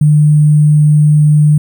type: tone with sample-and-hold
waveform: sine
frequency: 150.4 Hz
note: D3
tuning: 42 cents sharp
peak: -4 dBFS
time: 0.01-1.58 s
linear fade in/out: 5 ms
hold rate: 8820 Hz
effects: none